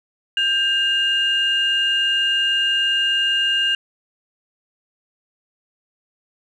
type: tone pair together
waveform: sine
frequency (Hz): 1588.6 / 2825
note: G6 / F7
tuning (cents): +23 / +19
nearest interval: minor seventh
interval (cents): 996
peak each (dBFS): -21 / -16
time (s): 0.37-3.75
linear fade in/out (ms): 2
effects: tanh soft clip ceiling -11 dBFS